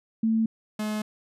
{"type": "tone pair in turn", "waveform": ["sine", "45% pulse"], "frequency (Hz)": [223.2, 213.2], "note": ["A3", "G#3"], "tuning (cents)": [25, 46], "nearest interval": "minor second", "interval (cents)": 79, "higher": "first", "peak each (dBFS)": [-20, -27], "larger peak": "first", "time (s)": [[0.23, 0.46], [0.79, 1.02]], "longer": "neither", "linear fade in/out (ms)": 5, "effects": ["resampled to 32000 Hz"]}